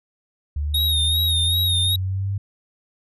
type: exponential sweep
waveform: sine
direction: up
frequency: 72.4 to 100 Hz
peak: -21 dBFS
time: 0.56-2.38 s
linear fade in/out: 5 ms
type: tone with vibrato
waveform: square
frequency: 3729 Hz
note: A#7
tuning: in tune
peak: -19 dBFS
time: 0.74-1.96 s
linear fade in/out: 5 ms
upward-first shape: sine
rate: 2.6 Hz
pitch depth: 51 cents each way
effects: none